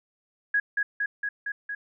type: tone with echo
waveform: sine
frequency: 1661.2 Hz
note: G#6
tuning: in tune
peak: -20 dBFS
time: 0.54-0.6 s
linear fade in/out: 5 ms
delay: 230 ms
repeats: 5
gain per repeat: -2 dB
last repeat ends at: 1.75 s
effects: none